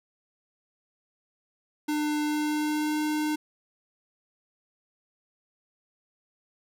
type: tone with pitch glide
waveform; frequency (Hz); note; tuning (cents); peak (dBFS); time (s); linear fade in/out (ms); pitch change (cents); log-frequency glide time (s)
square; 299.9 to 303.9; D4 to D#4; +36 to -41; -26; 1.88-3.36; 10; +23; 2.22-3
effects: none